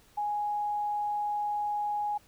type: tone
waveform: sine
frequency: 830.6 Hz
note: G#5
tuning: in tune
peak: -28 dBFS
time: 0.17-2.18 s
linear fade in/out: 10 ms
effects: pink hiss -61 dBFS RMS until 2.27 s